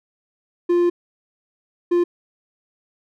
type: tone bursts at uneven times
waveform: triangle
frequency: 349.2 Hz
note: F4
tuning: in tune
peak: -12 dBFS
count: 2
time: 0.69-0.9 / 1.91-2.04 s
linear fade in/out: 10 ms
effects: none